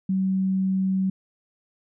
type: tone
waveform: sine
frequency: 190 Hz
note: F#3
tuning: 46 cents sharp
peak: -20 dBFS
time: 0.09-1.1 s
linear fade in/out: 5 ms
effects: none